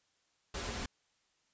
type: noise with comb filter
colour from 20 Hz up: pink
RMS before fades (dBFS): -39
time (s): 0.54-0.86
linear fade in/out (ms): 5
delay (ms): 6.3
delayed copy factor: -0.5
effects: white hiss -75 dBFS RMS until 1.53 s + resampled to 16000 Hz

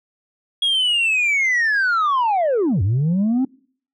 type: linear two-way sweep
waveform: sine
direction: down then up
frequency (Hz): 3322 to 87.31 to 270.3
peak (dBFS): -13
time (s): 0.62-3.45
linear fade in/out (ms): 5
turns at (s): 2.82
effects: noise-tail reverb RT60 0.5 s tail -23 dB re dry + tanh soft clip ceiling -14 dBFS

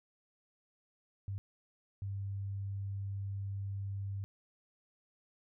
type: tone bursts at uneven times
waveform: sine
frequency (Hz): 98.8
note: G2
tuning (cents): +14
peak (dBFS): -36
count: 2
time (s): 1.28-1.38 / 2.02-4.24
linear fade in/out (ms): 0
effects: none

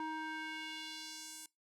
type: tone with band-pass filter sweep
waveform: square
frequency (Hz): 314.3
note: D#4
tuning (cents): +18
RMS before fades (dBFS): -44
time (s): 0-1.46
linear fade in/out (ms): 2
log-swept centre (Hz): 920 to 9200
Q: 1.5
effects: noise-tail reverb RT60 0.2 s tail -22 dB re dry

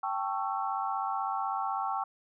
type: chord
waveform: sine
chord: A dominant seventh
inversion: third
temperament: equal with one note detuned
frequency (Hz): 784 / 880 / 1108.7 / 1331.5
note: G5 / A5 / C#6 / E6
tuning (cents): 0 / 0 / 0 / +17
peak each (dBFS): -33 / -36 / -35 / -37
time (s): 0.03-2.04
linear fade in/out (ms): 5
effects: none

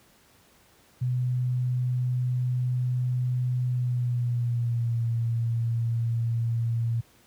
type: tone with pitch glide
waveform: sine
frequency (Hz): 125.1 to 116.05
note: B2 to A#2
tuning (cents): +23 to -7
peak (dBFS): -23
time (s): 1.01-7.01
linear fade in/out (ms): 10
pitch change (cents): -130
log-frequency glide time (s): 3.65-5.05
effects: pink hiss -59 dBFS RMS until 7.26 s + high-pass 60 Hz 12 dB/octave

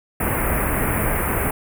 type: band-stop noise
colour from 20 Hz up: pink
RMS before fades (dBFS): -21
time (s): 0.2-1.51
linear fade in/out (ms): 5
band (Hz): 2400 to 9600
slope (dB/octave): 48
effects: none

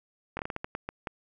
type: slowing click train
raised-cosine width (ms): 0.5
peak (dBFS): -18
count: 10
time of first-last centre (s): 0.37-1.072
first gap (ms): 21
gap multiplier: 1.31
effects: none

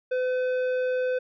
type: tone with tanh clipping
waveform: triangle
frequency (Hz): 507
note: B4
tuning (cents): +45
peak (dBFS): -25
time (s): 0.11-1.19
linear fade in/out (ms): 10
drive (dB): 14
effects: none

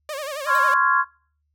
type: tone with vibrato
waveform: sawtooth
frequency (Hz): 576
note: D5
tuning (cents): -34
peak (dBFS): -24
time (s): 0.09-0.74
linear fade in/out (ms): 2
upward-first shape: sine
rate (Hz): 11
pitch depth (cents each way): 130
type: chord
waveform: sine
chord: Db major seventh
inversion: third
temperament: just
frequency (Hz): 1039.4 / 1108.7 / 1385.9 / 1663.1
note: C6 / Db6 / F6 / Ab6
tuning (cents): -12 / 0 / -14 / +2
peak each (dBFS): -21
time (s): 0.46-1.05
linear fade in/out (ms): 50
type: tone with exponential decay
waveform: 10% pulse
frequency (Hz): 3938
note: B7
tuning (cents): -6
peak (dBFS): -23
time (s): 0.55-0.63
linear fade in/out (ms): 2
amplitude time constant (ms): 16
effects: noise-tail reverb RT60 0.4 s tail -20 dB re dry + added 74 Hz sine -68 dBFS peak until 1.54 s

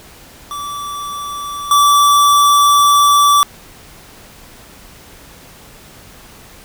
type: tone with level steps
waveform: square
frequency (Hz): 1158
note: D6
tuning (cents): -25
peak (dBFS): -23 / -8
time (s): 0.51-3.43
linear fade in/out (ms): 0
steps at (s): 1.71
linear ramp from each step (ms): 2
effects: pink hiss -40 dBFS RMS until 6.64 s

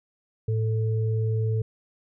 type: tone pair together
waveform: sine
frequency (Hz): 110 / 440.8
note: A2 / A4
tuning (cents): 0 / +3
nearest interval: 2 octaves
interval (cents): 2403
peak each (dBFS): -22 / -32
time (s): 0.48-1.62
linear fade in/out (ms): 5
effects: none

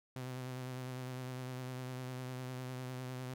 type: tone with vibrato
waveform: sawtooth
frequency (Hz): 127.7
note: C3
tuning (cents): -42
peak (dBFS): -37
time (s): 0.16-3.34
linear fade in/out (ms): 2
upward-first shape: triangle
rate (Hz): 9.9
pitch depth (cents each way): 33
effects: none

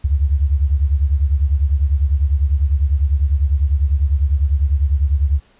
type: beating tone pair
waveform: sine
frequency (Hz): 69.3 / 79.3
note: C#2 / D#2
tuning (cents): 0 / +33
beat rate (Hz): 10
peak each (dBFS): -14 / -18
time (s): 0.04-5.4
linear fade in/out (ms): 10
effects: pink hiss -54 dBFS RMS until 5.59 s + resampled to 8000 Hz

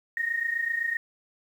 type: tone pair together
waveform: sine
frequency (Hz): 1836.9 / 1864.7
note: A#6 / A#6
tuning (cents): -26 / 0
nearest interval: unison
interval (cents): 26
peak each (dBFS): -31 / -27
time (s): 0.17-0.97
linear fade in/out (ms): 2
effects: 9-bit

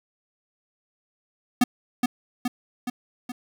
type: tone with echo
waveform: square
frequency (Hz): 246.9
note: B3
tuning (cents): 0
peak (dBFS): -15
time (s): 1.61-1.64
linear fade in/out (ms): 5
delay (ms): 420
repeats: 4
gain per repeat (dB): -4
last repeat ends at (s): 3.32
effects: 8-bit

